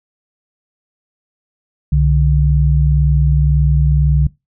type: tone pair together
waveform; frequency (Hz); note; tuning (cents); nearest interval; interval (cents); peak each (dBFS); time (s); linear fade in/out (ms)
sine; 64.9 / 146.83; C2 / D3; -13 / 0; octave + major second; 1413; -12; 1.92-4.27; 5
effects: noise-tail reverb RT60 0.2 s tail -20 dB re dry